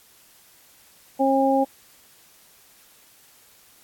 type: harmonic tone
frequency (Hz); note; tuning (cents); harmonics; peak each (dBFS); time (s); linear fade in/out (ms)
270; C#4; -45; 1 / 2 / 3; -21 / -21 / -21; 1.19-1.65; 20
effects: white hiss -54 dBFS RMS until 3.83 s + AAC 64 kbps